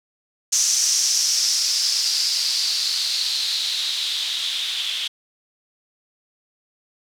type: noise with low-pass filter sweep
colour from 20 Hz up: violet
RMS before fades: -22 dBFS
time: 0.52-5.08 s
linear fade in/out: 10 ms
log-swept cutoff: 6100 to 3300 Hz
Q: 5.2
effects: none